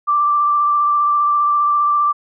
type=tone with vibrato; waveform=sine; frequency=1174.7 Hz; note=D6; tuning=in tune; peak=-12 dBFS; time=0.07-2.13 s; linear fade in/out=20 ms; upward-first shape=square; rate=15 Hz; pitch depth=11 cents each way; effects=none